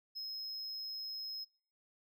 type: tone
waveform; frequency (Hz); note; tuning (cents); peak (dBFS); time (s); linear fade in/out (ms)
triangle; 5140; E8; -45; -39; 0.15-1.45; 20
effects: noise-tail reverb RT60 0.5 s tail -26 dB re dry